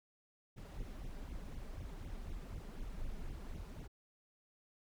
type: noise with flanger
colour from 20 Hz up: brown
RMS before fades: -45 dBFS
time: 0.56-3.88 s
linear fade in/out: 20 ms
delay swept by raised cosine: 0.31 to 5.11 ms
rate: 4 Hz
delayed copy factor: +0.95
effects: none